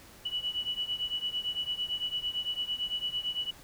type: beating tone pair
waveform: sine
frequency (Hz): 2946 / 2954.9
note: F#7 / F#7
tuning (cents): -8 / -3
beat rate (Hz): 8.9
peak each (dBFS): -33 / -35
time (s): 0.25-3.51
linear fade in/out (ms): 10
effects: pink hiss -53 dBFS RMS until 3.63 s

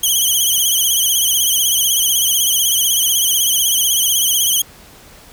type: tone with vibrato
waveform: 10% pulse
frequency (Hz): 3136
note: G7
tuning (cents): 0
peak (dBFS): -5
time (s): 0.03-4.62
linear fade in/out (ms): 5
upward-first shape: triangle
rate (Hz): 16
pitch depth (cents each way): 110
effects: pink hiss -42 dBFS RMS until 5.32 s

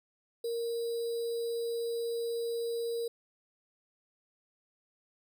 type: tone with sample-and-hold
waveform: sine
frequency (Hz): 466.2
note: A#4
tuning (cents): 0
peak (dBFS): -31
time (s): 0.44-3.08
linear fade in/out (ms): 5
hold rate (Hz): 4410
effects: none

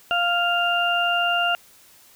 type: harmonic tone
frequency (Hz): 698.5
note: F5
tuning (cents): 0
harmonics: 1 / 2 / 4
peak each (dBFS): -23 / -23 / -23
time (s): 0.11-1.55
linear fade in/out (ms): 0
effects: white hiss -52 dBFS RMS until 2.15 s

